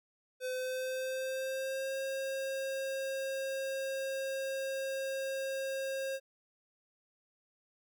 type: tone with pitch glide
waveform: square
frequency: 510 to 537.2 Hz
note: C5 to C5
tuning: -44 to +46 cents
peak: -35 dBFS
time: 0.4-6.2 s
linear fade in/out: 50 ms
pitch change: +90 cents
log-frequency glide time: 0.51-1.96 s
effects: none